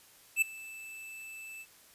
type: tone with ADSR envelope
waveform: square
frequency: 2636 Hz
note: E7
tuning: 1 cent flat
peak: -22 dBFS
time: 0.36-1.66 s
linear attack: 58 ms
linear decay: 8 ms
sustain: -22 dB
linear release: 48 ms
effects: white hiss -59 dBFS RMS until 1.94 s + resampled to 32000 Hz